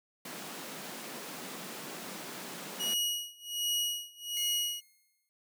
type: high-pass noise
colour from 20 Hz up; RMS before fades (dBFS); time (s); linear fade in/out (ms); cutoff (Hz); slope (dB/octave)
pink; -43; 0.25-2.94; 5; 160; 48
type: tone with tremolo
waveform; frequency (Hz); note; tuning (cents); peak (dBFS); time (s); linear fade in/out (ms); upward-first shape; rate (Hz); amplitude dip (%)
sawtooth; 2902; F#7; -34; -25; 2.79-4.81; 20; sine; 1.3; 95
type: tone with exponential decay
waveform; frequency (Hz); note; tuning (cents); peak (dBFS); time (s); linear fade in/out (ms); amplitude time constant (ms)
5% pulse; 2145; C7; +42; -30; 4.37-5.29; 0; 200
effects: none